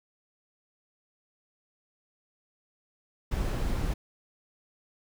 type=noise; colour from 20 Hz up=brown; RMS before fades=-29 dBFS; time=3.31-3.94 s; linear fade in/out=10 ms; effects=none